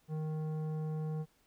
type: tone with tanh clipping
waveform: sine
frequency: 155.56 Hz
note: D#3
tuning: in tune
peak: -36 dBFS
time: 0.08-1.26 s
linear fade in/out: 50 ms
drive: 12 dB
effects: pink hiss -71 dBFS RMS until 1.46 s